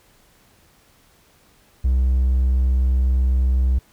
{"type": "tone", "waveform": "triangle", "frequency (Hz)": 64, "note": "C2", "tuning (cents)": -38, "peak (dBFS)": -12, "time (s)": [1.84, 3.79], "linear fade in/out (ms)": 10, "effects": ["tanh soft clip ceiling -8 dBFS", "pink hiss -56 dBFS RMS until 3.92 s"]}